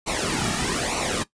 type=noise with flanger; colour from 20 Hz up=pink; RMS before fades=-25 dBFS; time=0.06-1.24 s; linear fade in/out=20 ms; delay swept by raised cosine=0.59 to 1.99 ms; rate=1.1 Hz; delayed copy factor=-0.7; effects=noise-tail reverb RT60 0.1 s tail -17 dB re dry + resampled to 22050 Hz